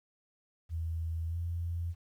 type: tone with pitch glide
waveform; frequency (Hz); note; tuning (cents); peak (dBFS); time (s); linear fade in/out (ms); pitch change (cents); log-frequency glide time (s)
sine; 82 to 85.19; E2 to F2; -9 to -42; -32; 0.69-1.95; 50; +67; 1.28-1.37
effects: 11-bit